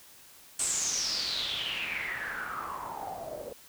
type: noise with low-pass filter sweep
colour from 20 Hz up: white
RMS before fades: -34 dBFS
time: 0.59-3.53 s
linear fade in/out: 5 ms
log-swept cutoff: 8400 to 510 Hz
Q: 8.4
effects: white hiss -54 dBFS RMS until 3.68 s